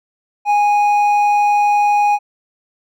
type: tone with hard clipping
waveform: sine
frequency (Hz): 826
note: G#5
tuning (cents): -10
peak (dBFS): -12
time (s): 0.45-2.19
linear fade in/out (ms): 50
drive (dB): 5
effects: none